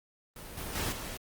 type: noise with level steps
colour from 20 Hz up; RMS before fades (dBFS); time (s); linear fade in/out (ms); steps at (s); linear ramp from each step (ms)
pink; -45 / -38 / -33 / -40; 0.36-1.17; 2; 0.57 / 0.75 / 0.92; 5
effects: Opus 32 kbps